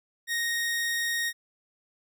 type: tone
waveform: sawtooth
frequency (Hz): 1864.7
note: A#6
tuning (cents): 0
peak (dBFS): -23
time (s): 0.27-1.33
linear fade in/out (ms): 50
effects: none